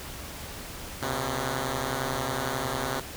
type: beating tone pair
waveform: 5% pulse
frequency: 123.1 / 134.1 Hz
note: B2 / C3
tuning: -5 / +43 cents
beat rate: 11 Hz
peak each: -21 / -19 dBFS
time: 1.02-3 s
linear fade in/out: 5 ms
effects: added 71 Hz sine -48 dBFS peak until 3.16 s + pink hiss -40 dBFS RMS until 3.16 s